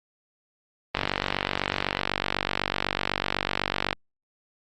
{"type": "click train", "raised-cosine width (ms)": 0.3, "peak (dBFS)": -7, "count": 144, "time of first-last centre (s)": [0.95, 3.929], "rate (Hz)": 48, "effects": ["Opus 24 kbps"]}